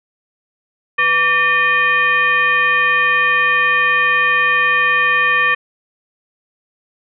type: tone with frequency modulation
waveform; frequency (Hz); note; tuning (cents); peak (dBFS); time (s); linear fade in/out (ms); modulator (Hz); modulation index
sine; 1808; A6; +47; -11; 0.98-5.55; 10; 655; 1.1
effects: none